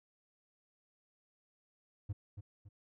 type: tone with echo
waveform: triangle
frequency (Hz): 100.9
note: G#2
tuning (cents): -49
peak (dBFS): -33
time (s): 2.09-2.13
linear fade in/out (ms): 10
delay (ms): 280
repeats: 2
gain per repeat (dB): -8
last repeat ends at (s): 2.69
effects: none